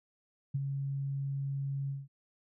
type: tone with ADSR envelope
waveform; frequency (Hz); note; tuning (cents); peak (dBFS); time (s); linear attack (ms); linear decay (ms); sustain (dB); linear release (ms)
sine; 138.2; C#3; -5; -27; 0.54-2.08; 11; 29; -5; 190
effects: none